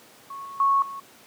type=tone with level steps; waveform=sine; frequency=1103 Hz; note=C#6; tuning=9 cents flat; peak=-34 / -36 / -17 / -33 dBFS; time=0.3-1 s; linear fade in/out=5 ms; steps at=0.45 / 0.6 / 0.82 s; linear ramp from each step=2 ms; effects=pink hiss -51 dBFS RMS until 1.26 s + high-pass 200 Hz 12 dB/octave